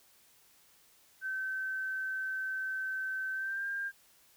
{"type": "tone with pitch glide", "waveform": "sine", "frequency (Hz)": [1539, 1599.7], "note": ["G6", "G6"], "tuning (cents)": [-32, 35], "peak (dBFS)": -33, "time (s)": [1.21, 3.92], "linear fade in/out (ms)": 50, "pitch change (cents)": 67, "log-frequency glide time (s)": [3.33, 3.67], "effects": ["white hiss -64 dBFS RMS until 4.36 s"]}